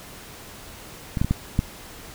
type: clicks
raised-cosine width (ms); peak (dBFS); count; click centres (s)
5; -12 / -8 / -11 / -7 / -6; 5; 1.172 / 1.215 / 1.246 / 1.31 / 1.591
effects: pink hiss -42 dBFS RMS until 2.14 s